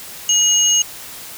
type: tone pair together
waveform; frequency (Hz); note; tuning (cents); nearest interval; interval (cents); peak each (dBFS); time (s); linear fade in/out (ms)
sine; 2900 / 6494; F#7 / G#8; -35 / -40; octave + major second; 1395; -16 / -13; 0.29-0.82; 2
effects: white hiss -34 dBFS RMS until 1.37 s